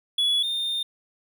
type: tone pair in turn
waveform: triangle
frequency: 3393 / 3633 Hz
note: G#7 / A#7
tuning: +36 / -45 cents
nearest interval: minor second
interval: 119 cents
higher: second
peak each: -18 / -23 dBFS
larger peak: first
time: 0.18-0.43 / 0.43-0.83 s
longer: second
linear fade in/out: 5 ms
effects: none